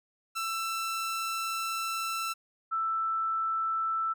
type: tone pair in turn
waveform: sawtooth / sine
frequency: 1334 / 1324.8 Hz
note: E6 / E6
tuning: +20 / +8 cents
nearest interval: unison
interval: 12 cents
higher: first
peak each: -27 dBFS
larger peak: neither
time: 0.35-2.34 / 2.71-4.14 s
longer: first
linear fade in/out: 20 ms
effects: none